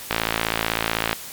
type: click train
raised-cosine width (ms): 0.3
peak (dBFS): -3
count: 58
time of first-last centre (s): 0.11-1.13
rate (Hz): 55.9
effects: white hiss -36 dBFS RMS until 1.32 s + MP3 96 kbps